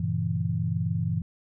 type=chord; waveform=sine; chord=G diminished seventh; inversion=none; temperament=equal with one note detuned; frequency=96.93 / 116.54 / 138.59 / 164.81 Hz; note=G2 / Bb2 / Db3 / Fb3; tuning=-19 / 0 / 0 / 0 cents; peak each=-30 / -30 / -34 / -28 dBFS; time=0-1.22 s; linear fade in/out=5 ms; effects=none